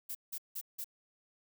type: noise bursts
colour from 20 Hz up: violet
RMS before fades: -40 dBFS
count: 4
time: 0.09-0.844 s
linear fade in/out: 10 ms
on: 61 ms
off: 170 ms
effects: none